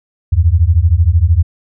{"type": "beating tone pair", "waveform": "sine", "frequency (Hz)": [77.78, 90.78], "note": ["D#2", "F#2"], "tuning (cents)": [0, -32], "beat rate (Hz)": 13, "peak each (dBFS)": -10, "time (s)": [0.32, 1.43], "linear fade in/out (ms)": 10, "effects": []}